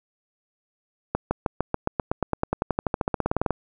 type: accelerating click train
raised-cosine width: 1 ms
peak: -8 dBFS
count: 27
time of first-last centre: 1.15-3.507 s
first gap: 160 ms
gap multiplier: 0.95
effects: none